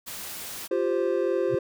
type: noise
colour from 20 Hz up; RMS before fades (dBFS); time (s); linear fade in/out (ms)
white; -37; 0.06-0.68; 20
type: chord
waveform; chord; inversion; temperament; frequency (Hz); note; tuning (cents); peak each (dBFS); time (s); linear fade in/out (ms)
triangle; F suspended second; none; equal; 349.2 / 392 / 523.3; F4 / G4 / C5; 0 / 0 / 0; -25; 0.71-1.59; 5
type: tone with exponential growth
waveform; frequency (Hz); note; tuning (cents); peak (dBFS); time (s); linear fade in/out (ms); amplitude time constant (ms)
sine; 130; C3; -11; -25; 1.47-1.55; 5; 16
effects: none

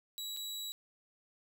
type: tone with dropouts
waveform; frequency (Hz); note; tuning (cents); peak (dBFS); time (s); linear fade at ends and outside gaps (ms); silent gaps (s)
sawtooth; 3900; B7; -23; -36; 0.18-0.72; 0; 0.365-0.371
effects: none

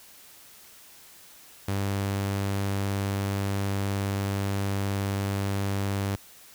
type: tone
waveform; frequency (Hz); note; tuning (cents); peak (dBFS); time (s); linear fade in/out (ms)
sawtooth; 99; G2; +18; -22; 1.68-6.16; 5
effects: white hiss -51 dBFS RMS until 6.54 s

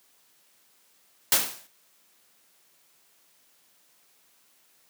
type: noise with exponential decay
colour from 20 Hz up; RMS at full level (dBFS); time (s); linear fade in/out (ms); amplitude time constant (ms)
white; -17; 1.32-1.67; 2; 74
effects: white hiss -63 dBFS RMS until 4.89 s + high-pass 150 Hz 12 dB/octave

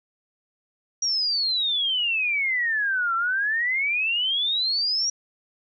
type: exponential two-way sweep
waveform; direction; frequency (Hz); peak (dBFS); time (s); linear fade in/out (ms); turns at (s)
sine; down then up; 5740 to 1335 to 5740; -21; 1.02-5.1; 5; 3.15
effects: none

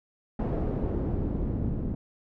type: noise with low-pass filter sweep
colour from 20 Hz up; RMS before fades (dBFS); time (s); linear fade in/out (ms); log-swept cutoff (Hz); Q
pink; -29; 0.39-1.95; 5; 530 to 250; 0.81
effects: none

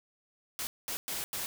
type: noise bursts at uneven times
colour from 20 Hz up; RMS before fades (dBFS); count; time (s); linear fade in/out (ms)
white; -36; 4; 0.59-0.67 / 0.88-0.97 / 1.08-1.24 / 1.33-1.46; 0
effects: none

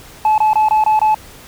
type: tone bursts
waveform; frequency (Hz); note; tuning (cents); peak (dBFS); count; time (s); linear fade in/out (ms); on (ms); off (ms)
sine; 862; A5; -36; -7; 6; 0.25-1.145; 2; 130; 23
effects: tanh soft clip ceiling -8 dBFS + pink hiss -39 dBFS RMS until 1.47 s

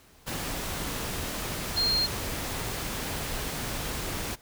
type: tone in noise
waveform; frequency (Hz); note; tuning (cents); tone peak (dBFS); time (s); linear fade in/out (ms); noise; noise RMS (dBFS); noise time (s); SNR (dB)
sine; 4211; C8; +10; -23; 1.76-2.07; 20; pink; -33; 0.26-4.36; +7
effects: pink hiss -57 dBFS RMS until 4.41 s

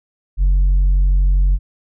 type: tone with tanh clipping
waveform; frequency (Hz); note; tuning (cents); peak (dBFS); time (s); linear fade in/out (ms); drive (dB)
sine; 46.19; F#1; -2; -11; 0.37-1.59; 50; 2
effects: none

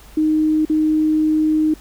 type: tone with dropouts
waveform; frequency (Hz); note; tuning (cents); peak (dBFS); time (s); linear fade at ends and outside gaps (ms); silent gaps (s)
sine; 310; D#4; -6; -13; 0.17-1.74; 5; 0.652-0.697
effects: added 50 Hz sine -42 dBFS peak until 1.8 s + pink hiss -46 dBFS RMS until 1.8 s

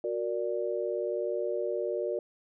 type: chord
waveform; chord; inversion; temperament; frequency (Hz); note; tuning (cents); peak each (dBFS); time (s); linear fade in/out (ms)
sine; Gb augmented; none; equal with one note detuned; 367.2 / 466.2 / 587.3; Gb4 / Bb4 / D5; -13 / 0 / 0; -33; 0.04-2.19; 2
effects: none

